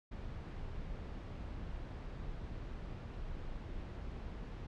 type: noise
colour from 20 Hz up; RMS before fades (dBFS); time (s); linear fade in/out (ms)
brown; -44; 0.11-4.67; 10
effects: low-pass 4000 Hz 12 dB/octave